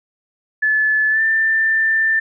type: tone with pitch glide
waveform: sine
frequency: 1730 to 1781.7 Hz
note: A6 to A6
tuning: -30 to +21 cents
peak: -13 dBFS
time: 0.62-2.2 s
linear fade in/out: 10 ms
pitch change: +51 cents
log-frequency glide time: 1.1-1.22 s
effects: none